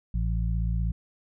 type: harmonic tone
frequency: 56.2 Hz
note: A1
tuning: 37 cents sharp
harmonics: 1 / 2 / 3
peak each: -25 / -31 / -33 dBFS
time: 0.14-0.92 s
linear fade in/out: 5 ms
effects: none